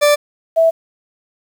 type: tone pair in turn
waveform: 40% pulse / sine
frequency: 587.3 / 655.4 Hz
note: D5 / E5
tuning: 0 / -10 cents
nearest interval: major second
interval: 190 cents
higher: second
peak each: -8 dBFS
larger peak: neither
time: 0.01-0.16 / 0.56-0.71 s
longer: neither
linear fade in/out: 20 ms
effects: 7-bit